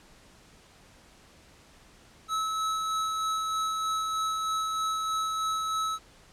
square tone with tremolo, 1297 Hz, E6, 28 cents flat, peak -27 dBFS, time 2.28-5.99 s, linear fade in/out 50 ms, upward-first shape sine, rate 3.2 Hz, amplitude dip 25%, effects pink hiss -56 dBFS RMS until 6.32 s + low-pass 9000 Hz 12 dB/octave

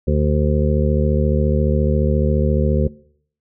harmonic tone, 74.4 Hz, D2, 23 cents sharp, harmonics 1 / 2 / 3 / 5 / 6 / 7, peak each -17 / -20 / -22 / -24 / -25 / -25 dBFS, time 0.07-2.88 s, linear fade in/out 10 ms, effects noise-tail reverb RT60 0.6 s tail -21 dB re dry

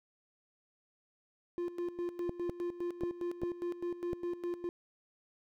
triangle tone with tremolo, 349.2 Hz, F4, in tune, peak -31 dBFS, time 1.58-4.69 s, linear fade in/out 0 ms, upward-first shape square, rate 4.9 Hz, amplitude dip 75%
clicks, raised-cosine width 2 ms, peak -24 dBFS, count 5, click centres 2.294 / 2.495 / 3.035 / 3.434 / 4.132 s
effects none

